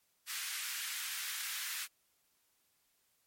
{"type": "high-pass noise", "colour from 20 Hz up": "pink", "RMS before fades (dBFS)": -40, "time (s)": [0.26, 1.88], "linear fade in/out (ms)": 50, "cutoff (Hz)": 1500, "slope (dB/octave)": 24, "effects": ["white hiss -75 dBFS RMS until 3.26 s", "MP3 64 kbps"]}